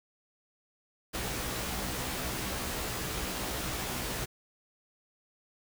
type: noise with comb filter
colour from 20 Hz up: pink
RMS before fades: -35 dBFS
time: 1.13-4.26 s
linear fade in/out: 20 ms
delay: 16 ms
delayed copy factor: +0.75
effects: none